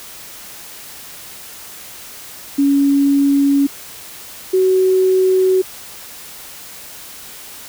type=tone pair in turn; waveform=sine; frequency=280.1 / 374.6 Hz; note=C#4 / F#4; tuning=+18 / +21 cents; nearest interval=perfect fourth; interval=503 cents; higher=second; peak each=-10 dBFS; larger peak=neither; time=2.58-3.67 / 4.53-5.62 s; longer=neither; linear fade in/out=10 ms; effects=white hiss -35 dBFS RMS until 7.68 s